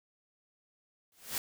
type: noise with exponential growth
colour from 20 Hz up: white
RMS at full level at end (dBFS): -31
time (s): 1.12-1.38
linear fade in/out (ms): 1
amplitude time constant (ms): 55
effects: none